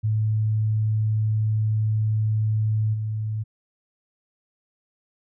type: tone with level steps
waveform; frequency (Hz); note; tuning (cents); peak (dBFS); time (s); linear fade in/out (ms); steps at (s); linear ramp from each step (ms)
sine; 108.4; A2; -25; -19 / -24; 0.03-3.44; 20; 2.93; 20
effects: none